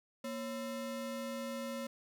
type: ring-modulated tone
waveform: square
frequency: 392 Hz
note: G4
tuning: in tune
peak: -36 dBFS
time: 0.24-1.87 s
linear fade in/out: 5 ms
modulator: 157 Hz
effects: none

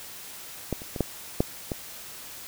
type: clicks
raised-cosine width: 2 ms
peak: -13 / -27 / -19 / -9 / -7 / -15 dBFS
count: 6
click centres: 0.727 / 0.819 / 0.962 / 1.007 / 1.405 / 1.718 s
effects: white hiss -42 dBFS RMS until 2.47 s

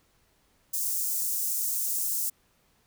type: high-pass noise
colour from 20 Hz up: white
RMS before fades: -29 dBFS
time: 0.73-2.3 s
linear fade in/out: 10 ms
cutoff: 6500 Hz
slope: 24 dB/octave
effects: pink hiss -67 dBFS RMS until 2.86 s

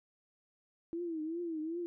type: tone with vibrato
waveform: sine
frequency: 328.2 Hz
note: E4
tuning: 8 cents flat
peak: -35 dBFS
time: 0.93-1.86 s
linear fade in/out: 0 ms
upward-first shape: triangle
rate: 2.6 Hz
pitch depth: 130 cents each way
effects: none

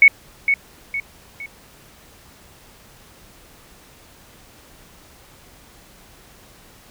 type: tone with echo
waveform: sine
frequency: 2217 Hz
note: C#7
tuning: in tune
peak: -5 dBFS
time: 0.02-0.08 s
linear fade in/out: 2 ms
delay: 460 ms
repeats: 3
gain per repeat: -8 dB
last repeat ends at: 1.46 s
effects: pink hiss -48 dBFS RMS until 6.9 s

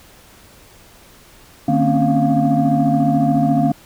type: tone cluster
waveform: sine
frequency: 151.3 / 227.6 / 262.4 / 276.6 / 699 Hz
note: D#3 / A#3 / C4 / C#4 / F5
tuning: -48 / -41 / +5 / -4 / +1 cents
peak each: -18 dBFS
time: 1.68-3.72 s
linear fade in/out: 5 ms
effects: tanh soft clip ceiling -6 dBFS + pink hiss -46 dBFS RMS until 3.85 s

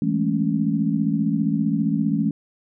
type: chord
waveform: sine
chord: A major seventh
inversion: second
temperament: equal with one note detuned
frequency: 164.81 / 204.9 / 220 / 277.2 Hz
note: E3 / G#3 / A3 / C#4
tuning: 0 / -23 / 0 / 0 cents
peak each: -24 dBFS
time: 0.02-2.31 s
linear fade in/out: 2 ms
effects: none

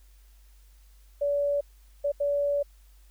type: tone bursts at uneven times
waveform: sine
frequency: 573 Hz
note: D5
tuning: 43 cents flat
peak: -23 dBFS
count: 3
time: 1.21-1.61 / 2.04-2.12 / 2.2-2.63 s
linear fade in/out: 10 ms
effects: added 49 Hz sine -52 dBFS peak until 3.1 s + white hiss -65 dBFS RMS until 3.1 s

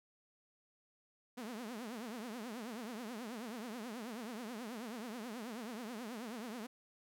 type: tone with vibrato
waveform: sawtooth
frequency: 230.3 Hz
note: A#3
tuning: 21 cents flat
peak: -39 dBFS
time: 1.37-6.67 s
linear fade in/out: 10 ms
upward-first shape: triangle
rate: 9.3 Hz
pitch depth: 230 cents each way
effects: none

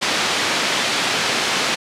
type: band-pass noise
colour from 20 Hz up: white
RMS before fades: -20 dBFS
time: 0.01-1.76 s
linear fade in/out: 20 ms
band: 170 to 4100 Hz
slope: 12 dB/octave
effects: low-pass 10000 Hz 12 dB/octave

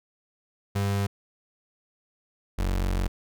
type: tone pair in turn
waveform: 35% pulse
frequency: 99.9 / 46.15 Hz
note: G2 / F#1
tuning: +33 / -4 cents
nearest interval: octave + minor second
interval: 1337 cents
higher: first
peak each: -22 dBFS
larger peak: neither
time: 0.75-1.07 / 2.58-3.08 s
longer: second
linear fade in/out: 10 ms
effects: none

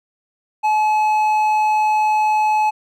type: tone with hard clipping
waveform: triangle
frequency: 856 Hz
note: A5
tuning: 48 cents flat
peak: -15 dBFS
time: 0.63-2.71 s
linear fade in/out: 20 ms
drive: 9 dB
effects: none

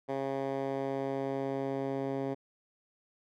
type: tone with band-pass filter sweep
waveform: 10% pulse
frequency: 136.1 Hz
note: C#3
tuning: 31 cents flat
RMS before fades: -34 dBFS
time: 0.08-2.35 s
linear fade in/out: 20 ms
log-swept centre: 530 to 330 Hz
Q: 0.85
effects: none

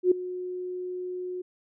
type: tone with ADSR envelope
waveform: sine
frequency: 363.3 Hz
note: F#4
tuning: 32 cents flat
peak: -14 dBFS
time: 0.03-1.42 s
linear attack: 84 ms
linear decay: 5 ms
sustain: -17 dB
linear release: 10 ms
effects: none

